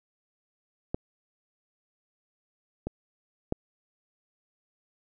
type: clicks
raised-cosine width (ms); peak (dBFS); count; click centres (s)
2; -15 / -18 / -13; 3; 0.945 / 2.87 / 3.524
effects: none